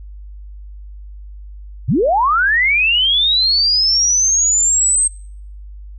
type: linear sweep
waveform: sine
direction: up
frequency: 88.9 to 8390 Hz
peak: -11 dBFS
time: 1.88-5.08 s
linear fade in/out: 10 ms
effects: noise-tail reverb RT60 0.6 s tail -25 dB re dry + added 50 Hz sine -31 dBFS peak until 5.98 s